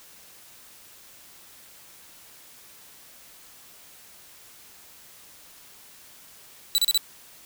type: tone bursts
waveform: sawtooth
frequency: 3951 Hz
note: B7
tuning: in tune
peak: -15 dBFS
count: 4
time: 6.75-6.976 s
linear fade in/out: 0 ms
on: 31 ms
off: 34 ms
effects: white hiss -50 dBFS RMS until 7.45 s